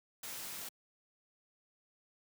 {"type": "noise", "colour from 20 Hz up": "white", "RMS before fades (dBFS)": -44, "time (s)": [0.23, 0.69], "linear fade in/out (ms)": 5, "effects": ["high-pass 100 Hz 12 dB/octave"]}